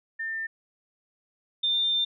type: tone pair in turn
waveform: sine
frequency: 1799 / 3598 Hz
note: A6 / A7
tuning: +38 / +38 cents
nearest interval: octave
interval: 1200 cents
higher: second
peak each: -29 / -22 dBFS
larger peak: second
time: 0.19-0.47 / 1.63-2.05 s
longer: second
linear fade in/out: 10 ms
effects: none